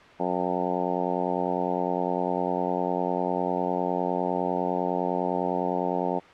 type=harmonic tone; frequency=89.9 Hz; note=F#2; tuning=49 cents flat; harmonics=2 / 3 / 4 / 5 / 6 / 7 / 8 / 9 / 10; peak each=-33 / -33 / -33 / -33 / -33 / -33 / -33 / -33 / -33 dBFS; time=0.19-6.2 s; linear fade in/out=20 ms; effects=white hiss -48 dBFS RMS until 6.33 s + low-pass 2000 Hz 12 dB/octave